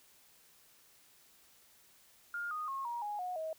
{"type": "tone with pitch steps", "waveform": "sine", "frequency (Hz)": [1412, 1236.3, 1082.5, 947.9, 829.9, 726.7, 636.3], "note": ["F6", "D#6", "C#6", "A#5", "G#5", "F#5", "D#5"], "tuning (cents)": [19, -11, -41, 29, -1, -31, 39], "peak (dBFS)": -36, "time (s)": [2.34, 3.53], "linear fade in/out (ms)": 2, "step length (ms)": 170, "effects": ["white hiss -64 dBFS RMS until 3.58 s"]}